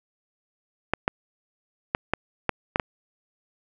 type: clicks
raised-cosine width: 0.5 ms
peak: -6 dBFS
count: 7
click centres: 0.936 / 1.079 / 1.949 / 2.136 / 2.493 / 2.759 / 2.798 s
effects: none